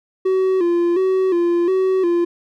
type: tone with vibrato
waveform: triangle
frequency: 360.8 Hz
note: F#4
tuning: 44 cents flat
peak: -12 dBFS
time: 0.25-2.25 s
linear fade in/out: 10 ms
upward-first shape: square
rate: 1.4 Hz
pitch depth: 77 cents each way
effects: none